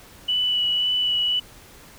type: tone with vibrato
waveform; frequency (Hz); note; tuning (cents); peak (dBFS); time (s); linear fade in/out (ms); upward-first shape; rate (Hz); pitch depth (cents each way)
sine; 2960; F#7; 0; -19; 0.28-1.4; 10; sine; 1.9; 14
effects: pink hiss -47 dBFS RMS until 1.98 s